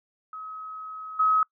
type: tone with level steps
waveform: sine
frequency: 1276 Hz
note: D#6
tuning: 43 cents sharp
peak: -35 / -18 dBFS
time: 0.33-1.43 s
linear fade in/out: 2 ms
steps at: 1.19 s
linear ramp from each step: 10 ms
effects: noise-tail reverb RT60 0.1 s tail -26 dB re dry